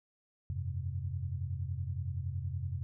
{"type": "chord", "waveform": "sine", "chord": "F suspended second", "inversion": "none", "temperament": "equal", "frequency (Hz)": [87.31, 98, 130.81], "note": ["F2", "G2", "C3"], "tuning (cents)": [0, 0, 0], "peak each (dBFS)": [-37, -39, -39], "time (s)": [0.5, 2.83], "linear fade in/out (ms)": 0, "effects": []}